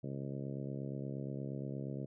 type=harmonic tone; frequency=68.5 Hz; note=C#2; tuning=20 cents flat; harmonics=2 / 3 / 4 / 5 / 6 / 7 / 8 / 9; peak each=-41 / -45 / -47 / -49 / -51 / -52 / -53 / -54 dBFS; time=0.03-2.06 s; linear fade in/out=10 ms; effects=none

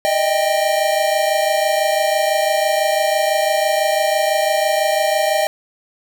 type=tone cluster; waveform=square; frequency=609 / 635 / 789 Hz; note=D#5 / D#5 / G5; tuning=-37 / +35 / +11 cents; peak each=-20 dBFS; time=0.05-5.47 s; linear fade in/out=0 ms; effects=none

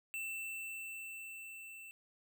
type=tone with level ramp; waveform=square; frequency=2672 Hz; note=E7; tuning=23 cents sharp; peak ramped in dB=-39 to -50 dBFS; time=0.14-1.91 s; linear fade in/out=0 ms; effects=none

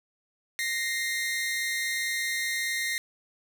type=tone pair together; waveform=sawtooth; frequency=1864.7 / 2093 Hz; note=A#6 / C7; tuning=0 / 0 cents; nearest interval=major second; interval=200 cents; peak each=-27 dBFS; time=0.59-2.98 s; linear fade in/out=0 ms; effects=none

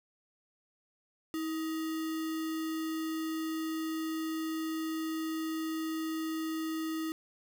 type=tone with sample-and-hold; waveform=sine; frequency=320 Hz; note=D#4; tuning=49 cents sharp; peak=-32 dBFS; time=1.34-7.12 s; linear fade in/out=0 ms; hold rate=1575 Hz; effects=none

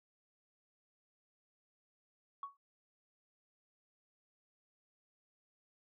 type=tone with exponential decay; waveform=sine; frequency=1117 Hz; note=C#6; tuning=13 cents sharp; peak=-36 dBFS; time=2.43-2.57 s; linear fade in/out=2 ms; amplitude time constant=29 ms; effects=tanh soft clip ceiling -34 dBFS

